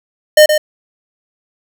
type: tone with echo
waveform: square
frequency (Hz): 609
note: D#5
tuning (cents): -37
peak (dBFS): -3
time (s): 0.37-0.46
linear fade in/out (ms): 5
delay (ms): 120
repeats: 1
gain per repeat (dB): -7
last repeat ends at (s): 0.58
effects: none

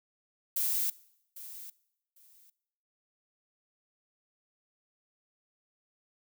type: noise with echo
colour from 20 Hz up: violet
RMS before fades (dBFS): -30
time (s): 0.56-0.9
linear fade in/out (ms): 5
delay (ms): 800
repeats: 2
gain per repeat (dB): -15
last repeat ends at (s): 2.5
effects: noise-tail reverb RT60 0.8 s tail -21 dB re dry

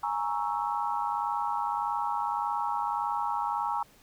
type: chord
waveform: sine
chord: A# half-diminished seventh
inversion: third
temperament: equal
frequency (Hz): 830.6 / 932.3 / 1108.7 / 1318.5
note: G#5 / A#5 / C#6 / E6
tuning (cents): 0 / 0 / 0 / 0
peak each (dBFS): -32 / -31 / -35 / -36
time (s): 0.03-3.83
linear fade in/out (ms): 5
effects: pink hiss -59 dBFS RMS until 4.02 s

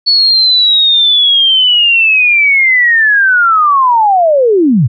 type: linear sweep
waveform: sine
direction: down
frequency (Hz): 4435 to 99.6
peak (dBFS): -5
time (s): 0.06-4.88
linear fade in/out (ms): 20
effects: none

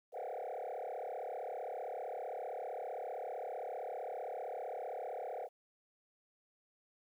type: tone with frequency modulation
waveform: sine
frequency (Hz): 619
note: D#5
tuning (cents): -9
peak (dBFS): -37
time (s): 0.12-5.49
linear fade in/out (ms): 50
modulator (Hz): 35.4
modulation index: 4.6
effects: tanh soft clip ceiling -38 dBFS + 12-bit

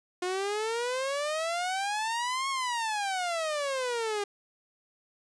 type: exponential two-way sweep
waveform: sawtooth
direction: up then down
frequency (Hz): 356.3 to 1100 to 401.3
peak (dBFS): -25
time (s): 0.22-4.24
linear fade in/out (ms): 5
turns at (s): 2.49
effects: resampled to 22050 Hz

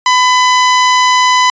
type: tone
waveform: sawtooth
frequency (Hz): 1003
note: B5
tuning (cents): +26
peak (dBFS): -3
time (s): 0.06-1.5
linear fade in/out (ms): 2
effects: resampled to 16000 Hz

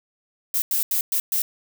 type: noise bursts at uneven times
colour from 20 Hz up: violet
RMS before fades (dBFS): -22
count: 5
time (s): 0.54-0.62 / 0.71-0.83 / 0.91-1.01 / 1.12-1.2 / 1.32-1.42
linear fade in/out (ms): 2
effects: none

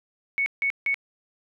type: tone bursts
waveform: sine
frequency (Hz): 2217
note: C#7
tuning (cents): 0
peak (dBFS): -21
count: 3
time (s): 0.38-0.943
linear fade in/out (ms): 0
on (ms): 81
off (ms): 160
effects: none

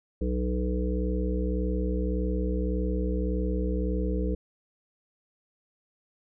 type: harmonic tone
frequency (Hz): 61.74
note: B1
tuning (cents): 0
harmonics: 1 / 3 / 5 / 7 / 8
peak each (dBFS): -27 / -32 / -34 / -35 / -36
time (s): 0.21-4.35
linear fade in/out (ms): 5
effects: none

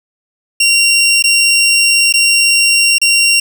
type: tone with dropouts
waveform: 20% pulse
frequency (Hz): 2758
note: F7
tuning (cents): -22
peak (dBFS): -3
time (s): 0.6-3.4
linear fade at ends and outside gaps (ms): 5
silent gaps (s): 1.225-1.239 / 2.126-2.138 / 2.984-3.015
effects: none

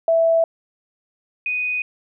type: tone pair in turn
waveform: sine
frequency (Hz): 659.3 / 2489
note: E5 / D#7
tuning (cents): 0 / 0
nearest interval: octave + major seventh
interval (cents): 2300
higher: second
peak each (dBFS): -13 / -20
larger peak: first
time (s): 0.08-0.44 / 1.46-1.82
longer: neither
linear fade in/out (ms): 2
effects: none

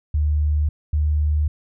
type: tone pair in turn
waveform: sine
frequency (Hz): 75 / 75.3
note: D2 / D2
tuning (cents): +37 / +44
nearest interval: unison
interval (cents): 7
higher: second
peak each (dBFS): -16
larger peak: neither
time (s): 0.14-0.69 / 0.93-1.48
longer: neither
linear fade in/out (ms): 5
effects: none

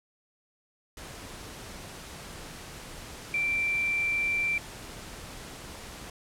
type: tone in noise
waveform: sine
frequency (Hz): 2349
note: D7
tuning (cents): 0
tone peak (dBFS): -25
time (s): 3.34-4.58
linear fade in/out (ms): 2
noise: pink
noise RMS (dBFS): -43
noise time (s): 0.97-6.1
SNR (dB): +15
effects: low-pass 11000 Hz 12 dB/octave

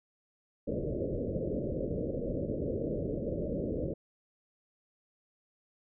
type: low-pass noise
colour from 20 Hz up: white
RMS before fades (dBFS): -34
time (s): 0.67-3.94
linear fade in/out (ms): 10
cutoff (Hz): 590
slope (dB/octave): 96
effects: none

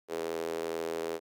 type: tone with high-pass filter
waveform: sawtooth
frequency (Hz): 82.4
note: E2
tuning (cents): 0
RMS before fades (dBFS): -35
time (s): 0.08-1.2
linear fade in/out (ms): 50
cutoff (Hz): 430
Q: 4.2
effects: none

